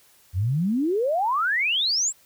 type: exponential sweep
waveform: sine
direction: up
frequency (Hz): 83.5 to 7960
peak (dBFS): -20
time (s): 0.33-2.13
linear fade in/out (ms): 50
effects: white hiss -57 dBFS RMS until 2.25 s